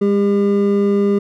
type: tone pair together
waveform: triangle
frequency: 202.7 / 401.3 Hz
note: G#3 / G4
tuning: -42 / +41 cents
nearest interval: octave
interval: 1183 cents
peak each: -13 dBFS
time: 0.01-1.19 s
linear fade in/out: 10 ms
effects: none